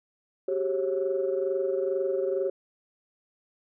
sine tone cluster, 382.7 / 404.9 / 544 Hz, G4 / G#4 / C#5, -42 / -44 / -33 cents, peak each -27 / -32 / -28 dBFS, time 0.48-2.5 s, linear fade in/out 5 ms, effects tanh soft clip ceiling -17 dBFS

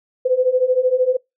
sine beating tone pair, 500 / 513 Hz, B4 / C5, +21 / -34 cents, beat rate 13 Hz, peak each -18 / -16 dBFS, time 0.25-1.17 s, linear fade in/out 10 ms, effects noise-tail reverb RT60 0.2 s tail -26 dB re dry

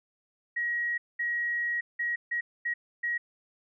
sine tone bursts at uneven times, 1900 Hz, A#6, 33 cents sharp, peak -27 dBFS, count 6, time 0.56-0.98 / 1.19-1.81 / 1.99-2.16 / 2.31-2.41 / 2.65-2.74 / 3.03-3.18 s, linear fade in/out 10 ms, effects none

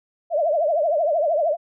sine tone with vibrato, 631 Hz, D#5, 24 cents sharp, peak -17 dBFS, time 0.3-1.57 s, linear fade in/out 50 ms, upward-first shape triangle, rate 13 Hz, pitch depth 200 cents each way, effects none

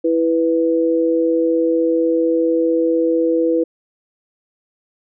sine tone pair together, 329.6 / 493.9 Hz, E4 / B4, 0 / 0 cents, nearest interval perfect fifth, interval 700 cents, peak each -16 / -16 dBFS, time 0.04-3.64 s, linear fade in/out 10 ms, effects none

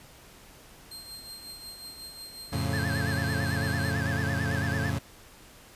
sawtooth tone with tremolo, 4186 Hz, C8, in tune, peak -36 dBFS, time 0.91-3.92 s, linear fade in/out 5 ms, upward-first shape triangle, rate 5.5 Hz, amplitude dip 60%
30% pulse chord, F augmented, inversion none, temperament equal, 87.31 / 110 / 138.59 Hz, F2 / A2 / C#3, 0 / 0 / 0 cents, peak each -29 dBFS, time 2.52-4.99 s, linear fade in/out 10 ms
triangle tone with vibrato, 1662 Hz, G#6, 1 cent sharp, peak -31 dBFS, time 2.73-4.9 s, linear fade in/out 2 ms, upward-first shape sine, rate 9 Hz, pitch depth 120 cents each way
effects pink hiss -52 dBFS RMS until 5.75 s + resampled to 32000 Hz

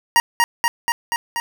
25% pulse tone with echo, 941 Hz, A#5, 16 cents sharp, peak -7 dBFS, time 0.16-0.2 s, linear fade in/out 0 ms, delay 240 ms, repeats 5, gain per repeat -2 dB, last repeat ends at 1.4 s, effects none

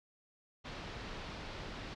pink low-pass noise, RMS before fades -45 dBFS, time 0.64-1.95 s, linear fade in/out 20 ms, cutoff 4700 Hz, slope 24 dB/octave, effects none

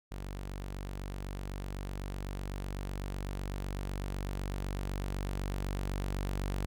sawtooth tone with level ramp, 47.96 Hz, G1, 37 cents flat, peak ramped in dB -35 to -28 dBFS, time 0.11-6.66 s, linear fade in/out 10 ms, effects none

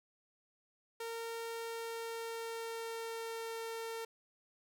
sawtooth tone with pitch glide, 459.2 to 454.5 Hz, A#4 to A#4, -26 to -44 cents, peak -36 dBFS, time 1-4.05 s, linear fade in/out 5 ms, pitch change -18 cents, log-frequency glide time 1.55-3.59 s, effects none

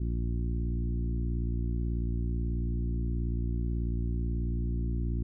harmonic tone with a mistuned harmonic, 58.4 Hz, A#1, 4 cents sharp, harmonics 1 / 2 / 3 / 4 / 5 / 6, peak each -29 / -35 / -39 / -41 / -43 / -45 dBFS, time 0-5.23 s, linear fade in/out 5 ms, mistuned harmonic 1, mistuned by +16 cents, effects none

